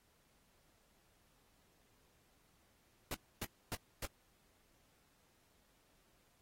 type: noise bursts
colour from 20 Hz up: pink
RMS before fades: -41 dBFS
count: 4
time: 3.11-4.056 s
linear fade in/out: 2 ms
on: 34 ms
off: 270 ms
effects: pink hiss -73 dBFS RMS until 6.41 s + AAC 48 kbps